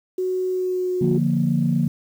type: tone with pitch glide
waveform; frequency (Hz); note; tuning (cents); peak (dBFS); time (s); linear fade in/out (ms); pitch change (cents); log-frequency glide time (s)
sine; 370 to 363.9; F#4 to F#4; 0 to -29; -20; 0.18-1.18; 5; -29; 0.5-0.97
type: chord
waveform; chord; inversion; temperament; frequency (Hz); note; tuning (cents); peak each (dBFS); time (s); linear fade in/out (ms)
sine; Bb major; first; equal; 146.83 / 174.61 / 233.1; D3 / F3 / Bb3; 0 / 0 / 0; -21; 1.01-1.88; 5
effects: tanh soft clip ceiling -8 dBFS + 8-bit